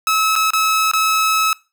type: tone with dropouts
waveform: sawtooth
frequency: 1294 Hz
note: E6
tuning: 32 cents flat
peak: -10 dBFS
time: 0.07-1.53 s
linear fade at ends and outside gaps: 1 ms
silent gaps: 0.355-0.361 / 0.505-0.534 / 0.914-0.935 s
effects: noise-tail reverb RT60 0.3 s tail -23 dB re dry